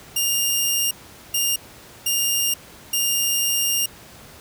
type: tone bursts at uneven times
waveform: 10% pulse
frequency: 2818 Hz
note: F7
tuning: 15 cents sharp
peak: -10 dBFS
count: 4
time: 0.16-0.91 / 1.34-1.56 / 2.06-2.54 / 2.93-3.86 s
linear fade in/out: 5 ms
effects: pink hiss -44 dBFS RMS until 4.4 s + high-pass 60 Hz 12 dB/octave